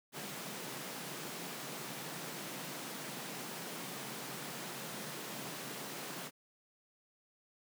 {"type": "high-pass noise", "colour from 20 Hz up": "pink", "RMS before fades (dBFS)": -44, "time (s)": [0.12, 6.31], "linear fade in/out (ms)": 50, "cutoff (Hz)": 130, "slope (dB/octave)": 96, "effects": []}